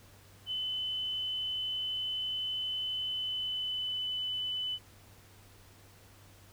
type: tone with pitch glide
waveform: sine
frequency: 3024 to 3003 Hz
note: F#7 to F#7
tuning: +37 to +25 cents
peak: -32 dBFS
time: 0.46-4.79 s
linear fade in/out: 50 ms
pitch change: -12 cents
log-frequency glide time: 3.04-4.08 s
effects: added 98 Hz sine -58 dBFS peak until 6.52 s + pink hiss -59 dBFS RMS until 6.52 s